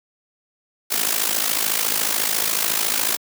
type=noise with amplitude modulation; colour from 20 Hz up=white; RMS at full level=-18 dBFS; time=0.9-3.17 s; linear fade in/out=20 ms; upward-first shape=sine; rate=54 Hz; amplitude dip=75%; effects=high-pass 200 Hz 12 dB/octave